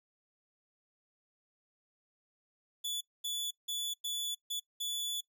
sawtooth tone bursts at uneven times, 3451 Hz, A7, 34 cents flat, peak -31 dBFS, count 6, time 2.84-3.01 / 3.24-3.51 / 3.68-3.94 / 4.04-4.35 / 4.5-4.6 / 4.8-5.21 s, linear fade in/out 10 ms, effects noise-tail reverb RT60 0.1 s tail -20 dB re dry

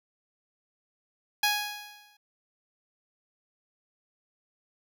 10% pulse tone with exponential decay, 830.6 Hz, G#5, in tune, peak -13 dBFS, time 1.43-2.17 s, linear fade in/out 5 ms, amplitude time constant 160 ms, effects none

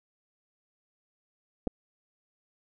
clicks, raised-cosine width 2 ms, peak -17 / -17 dBFS, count 2, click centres 1.671 / 1.675 s, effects none

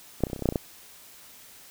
clicks, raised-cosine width 2 ms, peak -29 / -7 / -22 / -26 / -16 / -24 / -26 / -17 / -10 / -7 / -19 / -11 dBFS, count 12, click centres 0.206 / 0.237 / 0.269 / 0.3 / 0.332 / 0.362 / 0.393 / 0.423 / 0.457 / 0.489 / 0.524 / 0.558 s, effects white hiss -50 dBFS RMS until 1.7 s

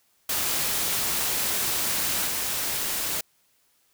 white noise with level steps, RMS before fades -26 / -28 dBFS, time 0.29-3.21 s, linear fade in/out 5 ms, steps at 2.27 s, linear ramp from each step 2 ms, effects white hiss -66 dBFS RMS until 3.93 s

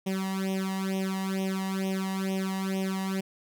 sawtooth tone with flanger, 191.2 Hz, G3, 43 cents flat, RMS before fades -30 dBFS, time 0.06-3.21 s, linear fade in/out 10 ms, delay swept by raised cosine 0.33 to 1.06 ms, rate 2.2 Hz, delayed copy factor +1, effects none

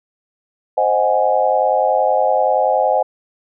sine chord, Ab dominant seventh, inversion first, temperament equal, 523.3 / 622.3 / 740 / 830.6 Hz, C5 / Eb5 / Gb5 / Ab5, 0 / 0 / 0 / 0 cents, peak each -18 dBFS, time 0.77-3.03 s, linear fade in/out 10 ms, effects none

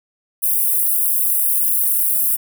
white high-pass noise, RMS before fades -17 dBFS, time 0.42-2.37 s, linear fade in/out 20 ms, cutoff 9600 Hz, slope 48 dB/octave, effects none

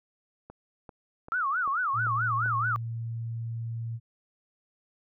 click train, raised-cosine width 1 ms, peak -30 dBFS, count 6, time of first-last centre 0.5-2.461 s, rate 2.55 Hz
sine tone with vibrato, 1275 Hz, D#6, 42 cents sharp, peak -25 dBFS, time 1.32-2.76 s, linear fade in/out 0 ms, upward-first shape sine, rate 4.6 Hz, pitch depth 290 cents each way
sine tone, 115 Hz, A#2, 23 cents flat, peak -31 dBFS, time 1.93-4 s, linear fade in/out 50 ms
effects none

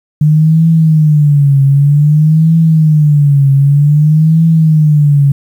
sine tone with vibrato, 150 Hz, D3, 37 cents sharp, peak -4 dBFS, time 0.21-5.32 s, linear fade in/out 5 ms, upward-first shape triangle, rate 0.53 Hz, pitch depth 160 cents each way, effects 7-bit

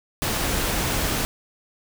pink noise, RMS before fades -24 dBFS, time 0.22-1.25 s, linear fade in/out 0 ms, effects none

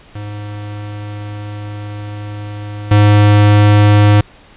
square tone with level steps, 103.9 Hz, G#2, 1 cent sharp, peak -24 / -6 dBFS, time 0.15-4.21 s, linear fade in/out 5 ms, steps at 2.91 s, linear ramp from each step 5 ms, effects pink hiss -43 dBFS RMS until 4.56 s + resampled to 8000 Hz

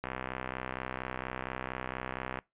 click train, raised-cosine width 0.5 ms, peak -20 dBFS, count 152, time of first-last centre 0.04-2.388 s, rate 64.3 Hz, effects noise-tail reverb RT60 0.2 s tail -22 dB re dry + resampled to 8000 Hz

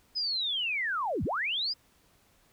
sine linear two-way sweep, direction down then up, 5100 to 58.5 to 5100 Hz, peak -28 dBFS, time 0.15-1.74 s, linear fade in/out 20 ms, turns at 1.24 s, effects pink hiss -65 dBFS RMS until 2.52 s

